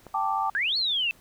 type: click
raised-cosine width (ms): 1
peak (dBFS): -28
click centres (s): 0.067
type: chord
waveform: sine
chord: G suspended second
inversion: none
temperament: equal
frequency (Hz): 784 / 880 / 1174.7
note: G5 / A5 / D6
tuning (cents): 0 / 0 / 0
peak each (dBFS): -28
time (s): 0.14-0.5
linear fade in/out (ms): 5
type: exponential two-way sweep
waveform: sine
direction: up then down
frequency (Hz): 1539 to 4435 to 2610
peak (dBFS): -23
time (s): 0.55-1.11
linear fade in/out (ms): 0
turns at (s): 0.77
effects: pink hiss -57 dBFS RMS until 1.2 s